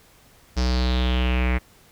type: tone with low-pass filter sweep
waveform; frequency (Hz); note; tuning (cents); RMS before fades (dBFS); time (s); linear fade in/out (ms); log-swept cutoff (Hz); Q
square; 62.5; B1; +21; -21; 0.56-1.59; 20; 5400 to 2100; 4.8
effects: pink hiss -54 dBFS RMS until 1.91 s